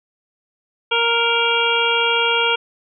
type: harmonic tone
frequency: 466.2 Hz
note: A#4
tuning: in tune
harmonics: 1 / 2 / 3 / 5 / 6 / 7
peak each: -22 / -22 / -22 / -22 / -22 / -22 dBFS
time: 0.91-2.56 s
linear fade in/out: 10 ms
effects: none